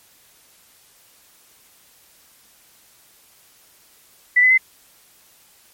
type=tone with pitch steps; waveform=sine; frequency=1977 / 2016 / 2056 Hz; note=B6 / B6 / C7; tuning=+1 / +35 / -31 cents; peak=-10 dBFS; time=4.36-4.579 s; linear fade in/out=10 ms; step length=73 ms; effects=white hiss -53 dBFS RMS until 5.73 s + MP3 64 kbps